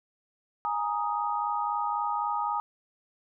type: chord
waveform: sine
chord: Ab suspended second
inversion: none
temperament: just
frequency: 830.6 / 934.4 / 1245.9 Hz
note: Ab5 / Bb5 / Eb6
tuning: 0 / +4 / +2 cents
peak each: -31 dBFS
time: 0.65-2.6 s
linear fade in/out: 0 ms
effects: none